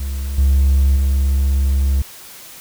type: tone with level steps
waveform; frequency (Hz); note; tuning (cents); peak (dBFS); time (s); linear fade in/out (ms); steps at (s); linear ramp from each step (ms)
triangle; 68.3; C#2; -25; -18 / -7 / -10; 0-2.02; 5; 0.38 / 0.96; 5
effects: tanh soft clip ceiling -5 dBFS + white hiss -38 dBFS RMS until 2.6 s